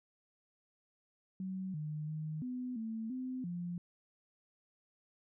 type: tone with pitch steps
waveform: sine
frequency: 188.4 / 152.1 / 155.1 / 250.9 / 223.1 / 256.3 / 174.7 Hz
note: F#3 / D#3 / D#3 / B3 / A3 / C4 / F3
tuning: +32 / -39 / -5 / +28 / +24 / -36 / +1 cents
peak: -37 dBFS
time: 1.4-3.78 s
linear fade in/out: 2 ms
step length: 340 ms
effects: none

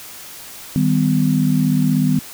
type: chord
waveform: sine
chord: Eb augmented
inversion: none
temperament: equal with one note detuned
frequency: 155.56 / 196 / 252.3 Hz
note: Eb3 / G3 / B3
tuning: 0 / 0 / +37 cents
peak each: -17 / -19 / -17 dBFS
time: 0.76-2.19 s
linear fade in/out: 0 ms
effects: white hiss -36 dBFS RMS until 2.33 s

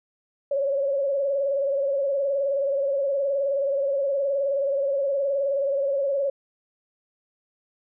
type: tone with vibrato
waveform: sine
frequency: 554.4 Hz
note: C#5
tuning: in tune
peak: -21 dBFS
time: 0.51-6.3 s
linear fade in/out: 5 ms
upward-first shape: sine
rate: 19 Hz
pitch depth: 57 cents each way
effects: none

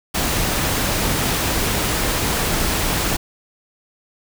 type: noise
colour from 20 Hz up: pink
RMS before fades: -20 dBFS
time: 0.14-3.17 s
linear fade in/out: 10 ms
effects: none

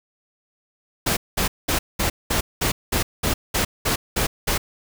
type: noise bursts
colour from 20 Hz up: pink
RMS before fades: -21 dBFS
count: 12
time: 1.06-4.58 s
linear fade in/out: 10 ms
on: 110 ms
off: 200 ms
effects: none

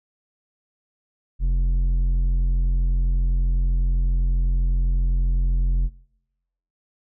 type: tone with low-pass filter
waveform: square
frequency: 43.89 Hz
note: F1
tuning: 9 cents sharp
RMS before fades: -20 dBFS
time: 1.39-5.9 s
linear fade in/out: 50 ms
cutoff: 110 Hz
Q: 0.67
effects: noise-tail reverb RT60 0.9 s tail -24 dB re dry

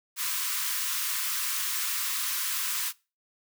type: high-pass noise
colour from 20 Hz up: white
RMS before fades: -30 dBFS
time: 0.16-2.93 s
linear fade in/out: 50 ms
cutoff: 980 Hz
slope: 96 dB/octave
effects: noise-tail reverb RT60 0.3 s tail -22 dB re dry

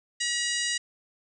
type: harmonic tone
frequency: 960 Hz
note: B5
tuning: 49 cents flat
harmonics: 2 / 3 / 4 / 5 / 6 / 7 / 8 / 9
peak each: -31 / -33 / -34 / -35 / -36 / -36 / -37 / -38 dBFS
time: 0.2-0.78 s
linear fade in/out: 10 ms
effects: none

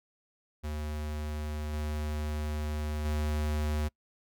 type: tone with level steps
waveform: square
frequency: 75.5 Hz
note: D2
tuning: 48 cents sharp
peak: -34 / -32 / -29 dBFS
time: 0.63-3.89 s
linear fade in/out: 20 ms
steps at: 1.73 / 3.05 s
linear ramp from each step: 5 ms
effects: noise-tail reverb RT60 0.1 s tail -25 dB re dry

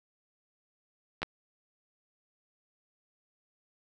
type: clicks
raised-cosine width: 0.3 ms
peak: -19 / -15 dBFS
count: 2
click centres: 1.219 / 1.23 s
effects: none

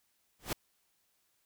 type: noise with exponential growth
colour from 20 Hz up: pink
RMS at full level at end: -29 dBFS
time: 0.39-0.53 s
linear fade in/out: 5 ms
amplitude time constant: 29 ms
effects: white hiss -75 dBFS RMS until 1.45 s

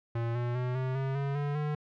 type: tone with pitch steps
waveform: square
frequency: 116.54 / 120.79 / 125.19 / 129.76 / 134.49 / 139.39 / 144.48 / 149.74 Hz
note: A#2 / B2 / B2 / C3 / C3 / C#3 / D3 / D3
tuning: 0 / -38 / +24 / -14 / +48 / +10 / -28 / +34 cents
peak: -30 dBFS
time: 0.15-1.75 s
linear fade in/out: 5 ms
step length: 200 ms
effects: low-pass 2000 Hz 12 dB/octave

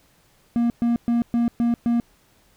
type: tone bursts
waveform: triangle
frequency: 235.9 Hz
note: A#3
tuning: 21 cents sharp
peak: -15 dBFS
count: 6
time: 0.56-2 s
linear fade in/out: 0 ms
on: 140 ms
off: 120 ms
effects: pink hiss -59 dBFS RMS until 2.56 s

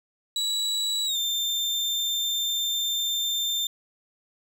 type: tone with pitch glide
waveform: 35% pulse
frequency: 3911 to 3586 Hz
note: B7 to A7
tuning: -18 to +32 cents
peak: -23 dBFS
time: 0.36-3.67 s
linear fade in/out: 2 ms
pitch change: -150 cents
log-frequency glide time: 1.06-1.17 s
effects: none

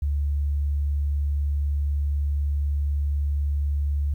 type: tone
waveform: sine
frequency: 72 Hz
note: D2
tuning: 34 cents flat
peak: -21 dBFS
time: 0.02-4.14 s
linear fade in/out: 5 ms
effects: 10-bit

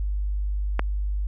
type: click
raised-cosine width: 0.5 ms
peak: -8 dBFS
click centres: 0.794 s
effects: added 50 Hz sine -23 dBFS peak until 1.27 s

